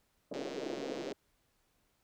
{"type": "band-pass noise", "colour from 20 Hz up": "pink", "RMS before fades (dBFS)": -40, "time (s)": [0.31, 1.13], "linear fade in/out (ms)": 5, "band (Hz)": [280, 560], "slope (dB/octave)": 24}
{"type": "click train", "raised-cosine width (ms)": 0.2, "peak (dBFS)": -30, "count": 107, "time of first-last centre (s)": [0.34, 1.119], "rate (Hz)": 136}
{"effects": ["pink hiss -75 dBFS RMS until 2.03 s"]}